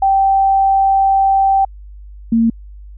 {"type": "tone pair in turn", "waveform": "sine", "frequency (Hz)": [779, 228.5], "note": ["G5", "A#3"], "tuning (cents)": [-11, -34], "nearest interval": "octave + major sixth", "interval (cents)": 2123, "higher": "first", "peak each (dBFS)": -9, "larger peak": "neither", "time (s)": [[0.02, 1.65], [2.32, 2.5]], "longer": "first", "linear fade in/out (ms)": 5, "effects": ["added 50 Hz sine -32 dBFS peak until 2.97 s"]}